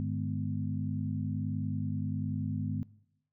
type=harmonic tone with a mistuned harmonic; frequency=50.4 Hz; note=G1; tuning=49 cents sharp; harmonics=2 / 3 / 4 / 5; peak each=-34 / -36 / -37 / -38 dBFS; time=0-2.83 s; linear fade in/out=0 ms; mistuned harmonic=4; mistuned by=+75 cents; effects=noise-tail reverb RT60 0.8 s tail -21 dB re dry